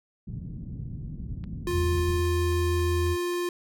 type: low-pass noise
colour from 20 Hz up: white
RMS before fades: -36 dBFS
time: 0.27-2.21 s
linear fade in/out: 10 ms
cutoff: 190 Hz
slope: 24 dB/octave
type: click train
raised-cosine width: 0.3 ms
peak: -33 dBFS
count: 8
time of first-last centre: 1.44-3.337 s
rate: 3.69 Hz
type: tone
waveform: square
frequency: 351.9 Hz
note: F4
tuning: 13 cents sharp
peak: -27 dBFS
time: 1.67-3.49 s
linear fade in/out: 2 ms
type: tone with vibrato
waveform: sine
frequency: 84 Hz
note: E2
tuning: 33 cents sharp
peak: -24 dBFS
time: 1.71-3.17 s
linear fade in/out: 50 ms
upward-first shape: sine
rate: 6 Hz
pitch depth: 14 cents each way
effects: none